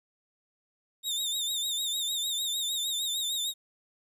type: tone with vibrato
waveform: sawtooth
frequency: 3668 Hz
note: A#7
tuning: 29 cents flat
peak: -26 dBFS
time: 1.03-3.54 s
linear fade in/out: 50 ms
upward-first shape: sine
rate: 6.6 Hz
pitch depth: 72 cents each way
effects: resampled to 32000 Hz + 11-bit